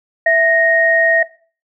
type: tone pair together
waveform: sine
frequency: 659.3 / 1864.7 Hz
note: E5 / A#6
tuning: 0 / 0 cents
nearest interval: octave + tritone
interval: 1800 cents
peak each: -12 dBFS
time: 0.26-1.23 s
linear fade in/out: 5 ms
effects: noise-tail reverb RT60 0.4 s tail -18 dB re dry